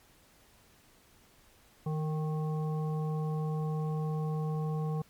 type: harmonic tone with a mistuned harmonic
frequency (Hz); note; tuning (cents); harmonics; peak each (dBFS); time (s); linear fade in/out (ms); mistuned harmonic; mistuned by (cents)
155.8; D#3; +3; 1 / 3 / 5 / 7; -30 / -40 / -44 / -47; 1.86-5.02; 5; 3; -24
effects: pink hiss -62 dBFS RMS until 5.09 s + MP3 96 kbps